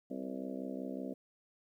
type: harmonic tone with a mistuned harmonic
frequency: 65.41 Hz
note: C2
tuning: in tune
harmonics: 3 / 4 / 5 / 6 / 7 / 8 / 9 / 10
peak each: -45 / -41 / -48 / -49 / -50 / -50 / -48 / -52 dBFS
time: 0.1-1.14 s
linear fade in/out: 10 ms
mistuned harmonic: 7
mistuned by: +56 cents
effects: 12-bit

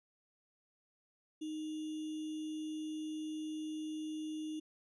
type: tone with sample-and-hold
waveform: sine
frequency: 309.8 Hz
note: D#4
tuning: 7 cents flat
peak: -38 dBFS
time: 1.41-4.6 s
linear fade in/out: 10 ms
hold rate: 3150 Hz
effects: resampled to 22050 Hz

